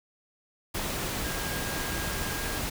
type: tone in noise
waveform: sine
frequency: 1623 Hz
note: G#6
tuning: 40 cents flat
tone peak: -39 dBFS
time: 1.24-2.59 s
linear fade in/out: 10 ms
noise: pink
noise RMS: -32 dBFS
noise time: 0.74-2.7 s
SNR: -10 dB
effects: none

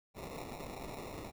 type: noise with sample-and-hold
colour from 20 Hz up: blue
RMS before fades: -45 dBFS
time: 0.14-1.32 s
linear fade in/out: 50 ms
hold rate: 1575 Hz
effects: none

